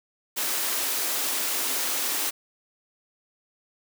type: high-pass noise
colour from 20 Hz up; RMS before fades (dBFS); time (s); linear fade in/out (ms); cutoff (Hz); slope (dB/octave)
white; -27; 0.36-2.31; 20; 240; 48
effects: none